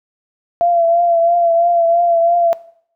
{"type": "tone with vibrato", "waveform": "sine", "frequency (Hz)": 682, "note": "F5", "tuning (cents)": -41, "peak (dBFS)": -10, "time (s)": [0.61, 2.53], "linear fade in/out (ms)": 0, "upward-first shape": "triangle", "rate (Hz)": 3, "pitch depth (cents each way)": 42, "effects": ["noise-tail reverb RT60 0.6 s tail -19 dB re dry"]}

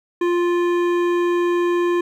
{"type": "tone with hard clipping", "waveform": "sine", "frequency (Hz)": 349.2, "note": "F4", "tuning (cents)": 0, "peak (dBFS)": -18, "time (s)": [0.21, 2.01], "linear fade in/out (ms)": 5, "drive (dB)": 13, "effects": []}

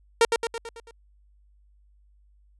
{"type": "tone with echo", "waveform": "sawtooth", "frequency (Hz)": 461.1, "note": "A#4", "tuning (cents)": -19, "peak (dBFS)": -11, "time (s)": [0.21, 0.25], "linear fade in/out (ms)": 2, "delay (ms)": 110, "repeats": 6, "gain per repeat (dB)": -5, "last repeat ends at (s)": 0.91, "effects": ["added 50 Hz sine -56 dBFS peak until 2.59 s", "resampled to 24000 Hz"]}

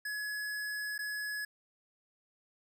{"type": "tone with dropouts", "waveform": "square", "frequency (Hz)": 1692, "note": "G#6", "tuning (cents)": 32, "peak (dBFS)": -36, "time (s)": [0.05, 1.45], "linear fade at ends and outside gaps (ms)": 5, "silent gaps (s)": [0.98, 0.989], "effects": []}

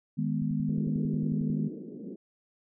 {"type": "chord", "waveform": "sine", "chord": "G# minor", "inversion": "second", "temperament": "equal", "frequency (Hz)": [155.56, 207.7, 246.9], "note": ["D#3", "G#3", "B3"], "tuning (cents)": [0, 0, 0], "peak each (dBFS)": [-30, -31, -32], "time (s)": [0.17, 1.69], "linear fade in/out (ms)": 20}
{"type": "click train", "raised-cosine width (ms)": 5, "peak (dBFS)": -33, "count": 13, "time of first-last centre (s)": [0.42, 1.501], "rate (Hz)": 11.1}
{"type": "band-pass noise", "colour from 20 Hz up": "pink", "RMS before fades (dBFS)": -41, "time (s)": [0.69, 2.16], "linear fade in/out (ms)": 5, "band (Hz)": [180, 440], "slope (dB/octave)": 48}
{"effects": []}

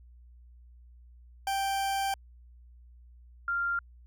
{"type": "tone pair in turn", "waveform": ["40% pulse", "sine"], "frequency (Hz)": [784, 1391.7], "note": ["G5", "F6"], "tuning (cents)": [0, -6], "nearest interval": "minor seventh", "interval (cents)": 994, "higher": "second", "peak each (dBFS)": -27, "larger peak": "neither", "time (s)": [[1.47, 2.14], [3.48, 3.79]], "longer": "first", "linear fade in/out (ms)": 2, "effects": ["added 60 Hz sine -51 dBFS peak until 4.06 s"]}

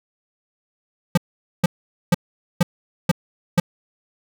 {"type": "tone bursts", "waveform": "square", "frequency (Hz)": 174.61, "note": "F3", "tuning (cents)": 0, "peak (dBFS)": -12, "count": 6, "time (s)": [1.15, 3.6], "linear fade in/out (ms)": 5, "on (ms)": 25, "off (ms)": 460, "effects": []}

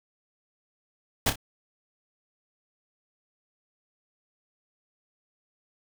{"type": "noise with echo", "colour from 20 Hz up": "pink", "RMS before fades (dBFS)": -22, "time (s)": [1.26, 1.3], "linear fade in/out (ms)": 5, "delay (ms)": 29, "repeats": 2, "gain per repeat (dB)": -9, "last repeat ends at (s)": 1.358, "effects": []}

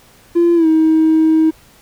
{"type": "tone with pitch glide", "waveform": "triangle", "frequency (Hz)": [342.5, 317.7], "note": ["F4", "D#4"], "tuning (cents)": [-34, 36], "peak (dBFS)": -5, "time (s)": [0.35, 1.51], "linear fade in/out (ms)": 20, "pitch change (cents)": -130, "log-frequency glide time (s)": [0.55, 0.67], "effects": ["tanh soft clip ceiling -5 dBFS", "pink hiss -47 dBFS RMS until 1.81 s"]}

